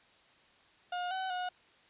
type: tone with pitch steps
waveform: 35% pulse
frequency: 715 / 756 / 726 Hz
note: F5 / F#5 / F#5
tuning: +41 / +37 / -33 cents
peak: -32 dBFS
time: 0.92-1.49 s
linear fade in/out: 5 ms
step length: 190 ms
effects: white hiss -63 dBFS RMS until 1.89 s + resampled to 8000 Hz